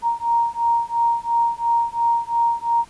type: beating tone pair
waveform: sine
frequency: 932.3 / 935.2 Hz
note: A#5 / A#5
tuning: 0 / +5 cents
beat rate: 2.9 Hz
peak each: -20 dBFS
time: 0.02-2.85 s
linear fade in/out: 50 ms
effects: pink hiss -49 dBFS RMS until 2.89 s + resampled to 24000 Hz